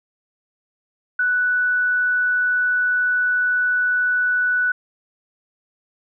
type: tone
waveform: sine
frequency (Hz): 1483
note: F#6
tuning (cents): +4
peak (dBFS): -16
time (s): 1.19-4.72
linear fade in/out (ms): 5
effects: none